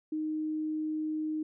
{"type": "tone", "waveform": "sine", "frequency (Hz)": 310, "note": "D#4", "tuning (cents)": -6, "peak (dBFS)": -30, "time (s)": [0.12, 1.43], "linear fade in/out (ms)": 5, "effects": []}